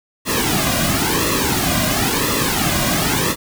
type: noise with flanger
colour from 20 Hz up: pink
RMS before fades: -18 dBFS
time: 0.25-3.36 s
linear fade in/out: 50 ms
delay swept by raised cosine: 1.3 to 2.3 ms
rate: 0.97 Hz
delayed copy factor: -0.75
effects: none